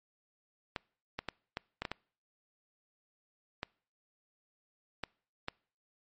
clicks, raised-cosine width 0.3 ms, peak -19 dBFS, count 10, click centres 0.762 / 1.19 / 1.287 / 1.571 / 1.82 / 1.852 / 1.916 / 3.631 / 5.037 / 5.484 s, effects noise-tail reverb RT60 0.5 s tail -26 dB re dry + MP3 32 kbps

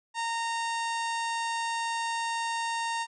harmonic tone with a mistuned harmonic, 922 Hz, A#5, 19 cents flat, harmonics 1 / 2 / 3 / 4 / 5 / 6 / 7 / 8 / 9 / 10, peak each -30 / -36 / -40 / -42 / -44 / -46 / -47 / -48 / -49 / -50 dBFS, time 0.14-3.07 s, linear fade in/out 50 ms, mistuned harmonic 10, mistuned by -23 cents, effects none

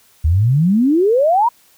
sine exponential sweep, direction up, 73.42 to 987.8 Hz, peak -10 dBFS, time 0.24-1.49 s, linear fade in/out 10 ms, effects white hiss -52 dBFS RMS until 1.77 s

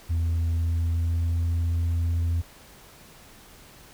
sine tone with pitch glide, 83.2 to 84.36 Hz, E2 to E2, +17 to +41 cents, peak -19 dBFS, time 0.09-2.42 s, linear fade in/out 20 ms, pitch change +24 cents, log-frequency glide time 0.56-1.42 s, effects tanh soft clip ceiling -21 dBFS + pink hiss -50 dBFS RMS until 3.93 s

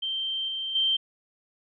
sine tone with level steps, 3136 Hz, G7, in tune, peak -27 / -29 / -21 dBFS, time 0.02-0.97 s, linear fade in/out 10 ms, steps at 0.48 / 0.75 s, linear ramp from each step 5 ms, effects none

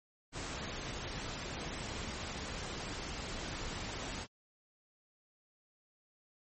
pink noise, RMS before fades -41 dBFS, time 0.32-4.27 s, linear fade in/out 50 ms, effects MP3 32 kbps

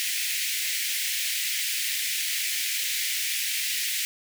pink high-pass noise, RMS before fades -28 dBFS, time 0-4.05 s, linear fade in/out 0 ms, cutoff 1900 Hz, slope 48 dB/octave, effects none

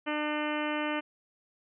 harmonic tone, 300 Hz, D4, 37 cents sharp, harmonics 1 / 2 / 3 / 4 / 5 / 6 / 7 / 8 / 9 / 10, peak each -33 / -36 / -38 / -39 / -40 / -41 / -41 / -42 / -43 / -43 dBFS, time 0.06-1.01 s, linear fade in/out 20 ms, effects none

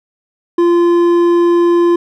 triangle tone with hard clipping, 345 Hz, F4, 21 cents flat, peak -9 dBFS, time 0.58-1.96 s, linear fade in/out 5 ms, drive 10 dB, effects none

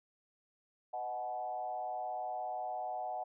sine tone with frequency modulation, 740 Hz, F#5, in tune, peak -36 dBFS, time 0.93-3.24 s, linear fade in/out 10 ms, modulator 117 Hz, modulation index 0.93, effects none

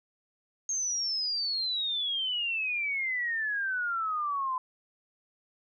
sine exponential sweep, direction down, 6490 to 1012 Hz, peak -28 dBFS, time 0.69-4.58 s, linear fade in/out 2 ms, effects none

